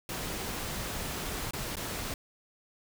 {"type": "noise with dropouts", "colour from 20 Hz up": "pink", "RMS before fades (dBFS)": -36, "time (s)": [0.09, 2.14], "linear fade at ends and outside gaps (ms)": 2, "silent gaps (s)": [[1.509, 1.534], [1.756, 1.768]], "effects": []}